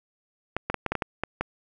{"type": "clicks", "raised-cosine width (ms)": 0.5, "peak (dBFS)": -11, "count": 9, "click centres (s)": [0.566, 0.7, 0.743, 0.863, 0.92, 0.953, 1.022, 1.236, 1.41], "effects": []}